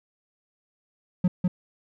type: tone with echo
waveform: triangle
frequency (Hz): 180.4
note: F#3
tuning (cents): -44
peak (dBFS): -15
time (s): 1.24-1.28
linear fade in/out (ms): 5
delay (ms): 200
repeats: 1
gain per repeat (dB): -2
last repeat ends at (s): 1.48
effects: none